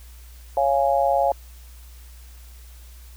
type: chord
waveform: sine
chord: Db major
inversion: none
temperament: just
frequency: 554.4 / 693 / 831.5 Hz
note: Db5 / F5 / Ab5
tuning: 0 / -14 / +2 cents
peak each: -21 / -21 / -22 dBFS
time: 0.57-1.32 s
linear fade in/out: 2 ms
effects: added 60 Hz sine -41 dBFS peak until 3.16 s + white hiss -52 dBFS RMS until 3.16 s